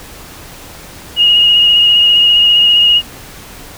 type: tone with vibrato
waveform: sine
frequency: 2870 Hz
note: F7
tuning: 47 cents sharp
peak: -5 dBFS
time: 1.16-3.02 s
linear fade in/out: 50 ms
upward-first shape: triangle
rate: 15 Hz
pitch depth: 24 cents each way
effects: pink hiss -33 dBFS RMS until 3.77 s